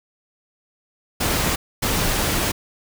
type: noise bursts at uneven times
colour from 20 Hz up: pink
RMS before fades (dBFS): -21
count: 2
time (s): 1.2-1.56 / 1.82-2.52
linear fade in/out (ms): 10
effects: none